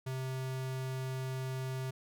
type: tone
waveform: square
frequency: 130.81 Hz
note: C3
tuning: in tune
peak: -36 dBFS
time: 0.06-1.91 s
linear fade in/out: 10 ms
effects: none